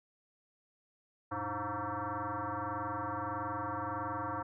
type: tone with frequency modulation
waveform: sine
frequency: 114.3 Hz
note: A#2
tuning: 34 cents flat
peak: -34 dBFS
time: 1.31-4.43 s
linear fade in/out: 10 ms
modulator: 207 Hz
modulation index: 6.3
effects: none